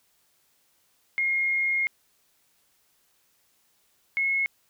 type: tone pair in turn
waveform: sine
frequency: 2142 / 2176 Hz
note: C7 / C#7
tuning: +40 / -33 cents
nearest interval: unison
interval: 27 cents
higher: second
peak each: -22 dBFS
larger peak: neither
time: 1.18-1.87 / 4.17-4.46 s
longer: first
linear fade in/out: 0 ms
effects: white hiss -67 dBFS RMS until 4.69 s